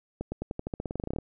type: accelerating click train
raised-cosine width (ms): 2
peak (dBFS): -19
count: 18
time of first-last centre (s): 0.21-1.186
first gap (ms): 110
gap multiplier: 0.91
effects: none